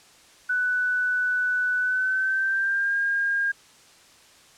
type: tone with pitch glide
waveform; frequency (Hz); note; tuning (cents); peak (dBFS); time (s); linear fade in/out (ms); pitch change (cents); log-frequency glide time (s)
sine; 1490 to 1615.5; F#6 to G#6; +12 to -48; -21; 0.49-3.52; 10; +140; 1.78-2.96
effects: white hiss -53 dBFS RMS until 4.57 s + low-pass 8000 Hz 12 dB/octave